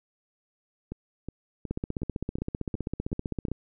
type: two click trains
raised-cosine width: 3 ms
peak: -22 / -17 dBFS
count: 8 / 29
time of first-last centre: 0.92-3.484 / 1.71-3.516 s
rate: 2.73 / 15.5 Hz
effects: none